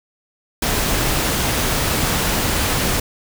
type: noise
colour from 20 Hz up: pink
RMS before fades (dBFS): -19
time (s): 0.62-3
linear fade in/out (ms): 5
effects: none